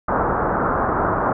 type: low-pass noise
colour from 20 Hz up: white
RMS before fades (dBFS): -20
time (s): 0.08-1.33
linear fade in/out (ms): 5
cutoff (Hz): 1400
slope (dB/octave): 48
effects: none